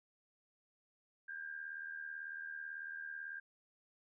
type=tone with amplitude modulation; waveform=sine; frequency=1600 Hz; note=G6; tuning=35 cents sharp; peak=-40 dBFS; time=1.28-3.4 s; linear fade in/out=10 ms; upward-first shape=sine; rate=78.1 Hz; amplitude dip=65%; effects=none